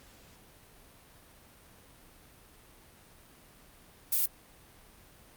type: noise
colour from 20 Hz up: violet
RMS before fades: -27 dBFS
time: 4.12-4.26 s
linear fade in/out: 5 ms
effects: pink hiss -57 dBFS RMS until 5.36 s + Opus 48 kbps